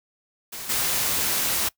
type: noise with level steps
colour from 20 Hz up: white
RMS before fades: -35 / -24 dBFS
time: 0.52-1.69 s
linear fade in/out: 10 ms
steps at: 0.69 s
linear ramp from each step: 10 ms
effects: noise-tail reverb RT60 0.1 s tail -22 dB re dry